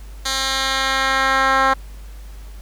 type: tone with band-pass filter sweep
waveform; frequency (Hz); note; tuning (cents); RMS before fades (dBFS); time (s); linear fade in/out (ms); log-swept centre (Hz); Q
10% pulse; 267; C4; +35; -18; 0.25-1.74; 10; 4900 to 1200; 1.1
effects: added 50 Hz sine -33 dBFS peak until 2.61 s + pink hiss -48 dBFS RMS until 2.61 s